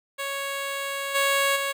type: tone with level steps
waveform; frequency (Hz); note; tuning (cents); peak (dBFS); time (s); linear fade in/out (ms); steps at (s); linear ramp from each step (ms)
10% pulse; 554; C#5; -1; -20 / -12 / -17; 0.18-1.73; 20; 1.14 / 1.55; 20
effects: none